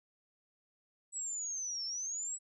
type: linear two-way sweep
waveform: sine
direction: down then up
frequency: 7902 to 5310 to 7902 Hz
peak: -36 dBFS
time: 1.12-2.39 s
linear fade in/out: 50 ms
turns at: 1.85 s
effects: none